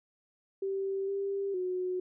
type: tone with pitch steps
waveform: sine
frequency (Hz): 389.1 / 395.5 / 365.9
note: G4 / G4 / F#4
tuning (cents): -13 / +15 / -19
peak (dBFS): -30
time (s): 0.62-2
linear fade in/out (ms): 5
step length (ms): 460
effects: none